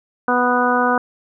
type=harmonic tone; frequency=246.9 Hz; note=B3; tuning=in tune; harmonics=1 / 2 / 3 / 4 / 5 / 6; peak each=-21 / -21 / -21 / -21 / -21 / -21 dBFS; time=0.28-0.98 s; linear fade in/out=2 ms; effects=none